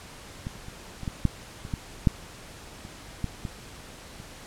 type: clicks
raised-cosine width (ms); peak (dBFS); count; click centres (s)
5; -20 / -29 / -24 / -17 / -8 / -26 / -16 / -6 / -30 / -15 / -20 / -30; 12; 0.469 / 0.684 / 1.033 / 1.078 / 1.253 / 1.651 / 1.738 / 2.072 / 2.851 / 3.243 / 3.452 / 4.201
effects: pink hiss -45 dBFS RMS until 4.46 s + low-pass 10000 Hz 12 dB/octave